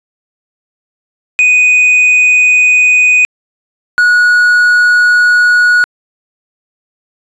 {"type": "tone pair in turn", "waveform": "triangle", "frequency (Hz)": [2489, 1458.3], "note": ["D#7", "F#6"], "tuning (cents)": [0, -26], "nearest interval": "major sixth", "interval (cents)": 926, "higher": "first", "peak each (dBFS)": -3, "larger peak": "neither", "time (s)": [[1.39, 3.25], [3.98, 5.84]], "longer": "neither", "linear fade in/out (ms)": 0, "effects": ["resampled to 22050 Hz"]}